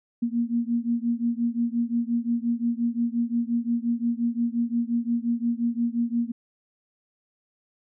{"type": "beating tone pair", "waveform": "sine", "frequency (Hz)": [233.1, 238.8], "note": ["A#3", "A#3"], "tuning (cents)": [0, 42], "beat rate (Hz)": 5.7, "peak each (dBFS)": [-25, -26], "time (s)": [0.22, 6.32], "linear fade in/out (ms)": 10, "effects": []}